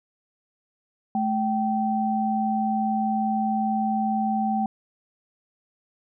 sine tone pair together, 216.7 / 774.4 Hz, A3 / G5, -26 / -21 cents, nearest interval octave + minor seventh, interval 2205 cents, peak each -24 dBFS, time 1.15-4.66 s, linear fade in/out 2 ms, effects none

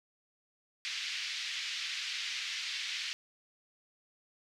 pink band-pass noise, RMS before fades -38 dBFS, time 0.85-3.13 s, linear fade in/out 0 ms, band 2100 to 5200 Hz, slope 24 dB/octave, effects none

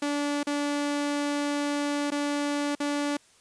sawtooth tone with dropouts, 289.4 Hz, D4, 25 cents flat, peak -22 dBFS, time 0.02-3.17 s, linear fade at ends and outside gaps 5 ms, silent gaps 0.432-0.469 / 2.105-2.118 / 2.752-2.801 s, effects white hiss -59 dBFS RMS until 3.4 s + resampled to 22050 Hz

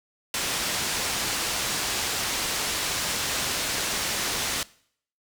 white low-pass noise, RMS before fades -28 dBFS, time 0.34-4.63 s, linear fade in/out 2 ms, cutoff 7200 Hz, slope 12 dB/octave, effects noise-tail reverb RT60 0.6 s tail -21 dB re dry

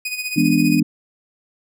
sawtooth tone with tremolo, 2489 Hz, D#7, in tune, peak -18 dBFS, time 0.05-0.8 s, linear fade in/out 5 ms, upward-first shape sine, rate 15 Hz, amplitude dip 65%
sine chord, E dominant seventh, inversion none, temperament just, 164.81 / 206 / 247.2 / 296.7 Hz, E3 / G#3 / B3 / D4, 0 / -14 / +2 / +18 cents, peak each -20 / -20 / -18 / -17 dBFS, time 0.36-0.83 s, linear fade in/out 10 ms
effects none

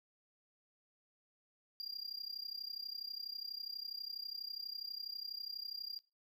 triangle tone with amplitude modulation, 4784 Hz, D8, 31 cents sharp, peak -37 dBFS, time 1.8-5.99 s, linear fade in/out 0 ms, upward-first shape sine, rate 32.2 Hz, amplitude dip 90%, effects noise-tail reverb RT60 0.3 s tail -22 dB re dry

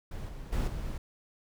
brown noise with level steps, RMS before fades -38 / -42 / -29 / -36 dBFS, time 0.11-0.98 s, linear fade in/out 5 ms, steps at 0.28 / 0.52 / 0.67 s, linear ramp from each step 10 ms, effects none

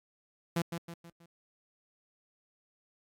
sawtooth tone with echo, 169.2 Hz, E3, 45 cents sharp, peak -24 dBFS, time 0.56-0.62 s, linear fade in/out 5 ms, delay 160 ms, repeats 4, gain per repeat -7 dB, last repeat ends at 1.26 s, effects AAC 48 kbps

